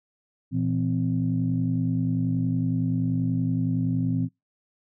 sine tone cluster, 116.9 / 167.5 / 259 Hz, A#2 / E3 / C4, +5 / +28 / -17 cents, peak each -26 dBFS, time 0.51-4.29 s, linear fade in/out 50 ms, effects noise-tail reverb RT60 0.2 s tail -25 dB re dry + tanh soft clip ceiling -13 dBFS

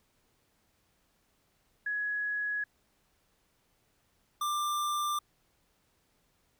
sine / square tone pair in turn, 1678 / 1186.5 Hz, G#6 / D6, +17 / +17 cents, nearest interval tritone, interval 600 cents, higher first, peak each -30 / -30 dBFS, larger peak neither, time 1.86-2.64 / 4.41-5.19 s, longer neither, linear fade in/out 5 ms, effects pink hiss -72 dBFS RMS until 6.59 s

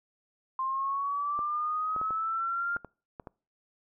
sine linear sweep, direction up, 1046.5 to 1405 Hz, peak -28 dBFS, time 0.59-2.77 s, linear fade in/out 2 ms
clicks, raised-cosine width 1 ms, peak -27 dBFS, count 8, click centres 1.391 / 1.963 / 2.014 / 2.107 / 2.764 / 2.847 / 3.198 / 3.272 s
effects noise-tail reverb RT60 0.4 s tail -26 dB re dry

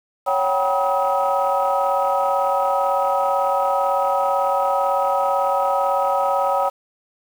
sine tone cluster, 556 / 743 / 781 / 963 / 1273 Hz, C#5 / F#5 / G5 / B5 / D#6, +5 / +7 / -7 / -44 / +39 cents, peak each -21 / -26 / -21 / -23 / -23 dBFS, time 0.26-6.7 s, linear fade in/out 20 ms, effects tanh soft clip ceiling -8 dBFS + 7-bit

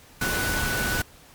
sine tone in noise, 1486 Hz, F#6, 7 cents sharp, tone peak -27 dBFS, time 0.21-1.02 s, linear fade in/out 5 ms, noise pink, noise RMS -27 dBFS, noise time 0.21-1.02 s, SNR -3 dB, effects pink hiss -51 dBFS RMS until 1.34 s + MP3 96 kbps

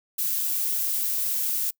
violet noise, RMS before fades -26 dBFS, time 0.18-1.71 s, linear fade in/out 10 ms, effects noise-tail reverb RT60 0.1 s tail -25 dB re dry

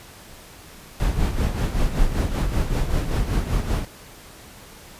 brown noise with tremolo, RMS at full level -19 dBFS, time 1-3.85 s, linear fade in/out 0 ms, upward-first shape sine, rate 5.2 Hz, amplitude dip 60%, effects pink hiss -44 dBFS RMS until 4.99 s + resampled to 32000 Hz

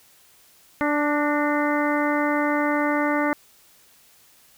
harmonic tone with a mistuned harmonic, 293.7 Hz, D4, in tune, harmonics 1 / 2 / 3 / 4 / 5 / 6 / 7, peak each -23 / -26 / -28 / -29 / -30 / -31 / -31 dBFS, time 0.81-3.33 s, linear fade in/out 0 ms, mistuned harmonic 6, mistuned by +50 cents, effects white hiss -55 dBFS RMS until 4.57 s

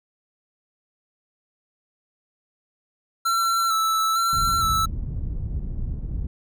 square tone with vibrato, 1334 Hz, E6, 20 cents sharp, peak -20 dBFS, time 3.25-4.86 s, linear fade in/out 10 ms, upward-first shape square, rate 1.1 Hz, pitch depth 24 cents each way
pink low-pass noise, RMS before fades -28 dBFS, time 4.33-6.27 s, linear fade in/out 2 ms, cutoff 120 Hz, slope 12 dB/octave
effects none

